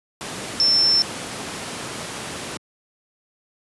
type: tone in noise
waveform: sine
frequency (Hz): 5360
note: E8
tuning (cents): +28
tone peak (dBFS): -14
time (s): 0.6-1.02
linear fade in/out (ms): 0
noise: pink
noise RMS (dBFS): -30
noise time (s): 0.21-2.57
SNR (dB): +13
effects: high-pass 150 Hz 12 dB/octave + resampled to 24000 Hz